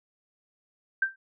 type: tone with exponential decay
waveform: sine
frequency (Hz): 1568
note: G6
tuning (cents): 0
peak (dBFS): -18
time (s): 1.02-1.16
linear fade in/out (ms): 5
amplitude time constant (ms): 29
effects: none